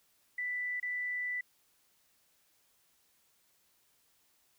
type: tone with dropouts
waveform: sine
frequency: 1981 Hz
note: B6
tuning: 5 cents sharp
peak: -33 dBFS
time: 0.38-1.41 s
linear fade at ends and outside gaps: 5 ms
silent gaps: 0.8-0.827 s
effects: white hiss -71 dBFS RMS until 4.58 s